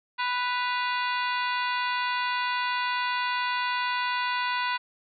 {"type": "harmonic tone with a mistuned harmonic", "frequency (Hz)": 493.9, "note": "B4", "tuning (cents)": 0, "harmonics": [2, 3, 4, 5, 6, 7, 8, 9], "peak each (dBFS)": [-28, -32, -34, -36, -38, -39, -40, -41], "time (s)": [0.18, 4.78], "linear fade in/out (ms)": 20, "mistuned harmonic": 6, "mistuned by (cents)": -100, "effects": []}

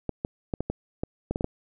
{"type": "clicks", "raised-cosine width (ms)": 2, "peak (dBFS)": -14, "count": 10, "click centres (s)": [0.093, 0.249, 0.538, 0.606, 0.7, 1.035, 1.31, 1.359, 1.409, 1.444], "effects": []}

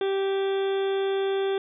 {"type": "harmonic tone with a mistuned harmonic", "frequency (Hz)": 390.1, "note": "G4", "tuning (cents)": -8, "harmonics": [1, 2, 3, 4, 5, 6, 7, 8, 9], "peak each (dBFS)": [-23, -35, -42, -40, -46, -47, -48, -44, -42], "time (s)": [0.01, 1.58], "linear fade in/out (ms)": 2, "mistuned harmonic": 8, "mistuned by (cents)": 69, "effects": []}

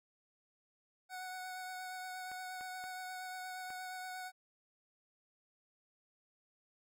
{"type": "tone with vibrato", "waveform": "25% pulse", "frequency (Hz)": 740, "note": "F#5", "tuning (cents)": 0, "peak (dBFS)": -39, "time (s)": [1.09, 4.32], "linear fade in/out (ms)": 50, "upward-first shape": "triangle", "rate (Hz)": 8.5, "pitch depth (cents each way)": 18}
{"type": "clicks", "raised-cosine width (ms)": 0.5, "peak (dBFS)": -38, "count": 4, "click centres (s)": [2.316, 2.61, 2.84, 3.704]}
{"effects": []}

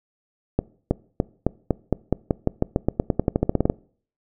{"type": "accelerating click train", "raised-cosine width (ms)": 2, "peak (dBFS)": -5, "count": 23, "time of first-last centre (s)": [0.59, 3.699], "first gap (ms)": 320, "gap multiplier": 0.91, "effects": ["noise-tail reverb RT60 0.5 s tail -23 dB re dry"]}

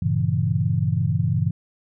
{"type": "chord", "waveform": "sine", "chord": "G diminished seventh", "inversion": "none", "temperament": "equal", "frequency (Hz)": [98, 116.54, 138.59, 164.81], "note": ["G2", "Bb2", "Db3", "Fb3"], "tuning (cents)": [0, 0, 0, 0], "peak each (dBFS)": -24, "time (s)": [0.02, 1.51], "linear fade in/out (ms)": 5, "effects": []}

